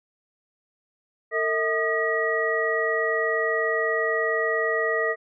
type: tone cluster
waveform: sine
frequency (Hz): 452.1 / 643 / 1226 / 1914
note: A4 / E5 / D#6 / A#6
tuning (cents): +47 / -43 / -26 / +45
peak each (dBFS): -26 / -28 / -30 / -25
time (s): 1.31-5.16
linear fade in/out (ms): 50
effects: none